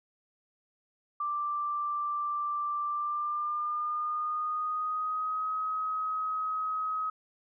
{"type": "tone with pitch glide", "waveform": "sine", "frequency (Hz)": [1177, 1268.8], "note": ["D6", "D#6"], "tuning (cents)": [3, 33], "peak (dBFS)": -29, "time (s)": [1.2, 7.1], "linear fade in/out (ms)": 5, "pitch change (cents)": 130, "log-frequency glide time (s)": [2.86, 5.5], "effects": []}